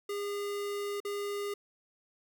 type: tone with dropouts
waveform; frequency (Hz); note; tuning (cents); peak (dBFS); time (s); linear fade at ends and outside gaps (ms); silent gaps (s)
square; 406.7; G#4; -36; -34; 0.09-1.54; 5; 1.003-1.049
effects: none